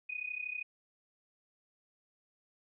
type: tone with amplitude modulation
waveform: sine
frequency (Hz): 2486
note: D#7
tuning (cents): -2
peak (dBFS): -33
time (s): 0.09-0.63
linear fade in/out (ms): 10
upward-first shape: sine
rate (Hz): 32.6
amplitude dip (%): 85
effects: none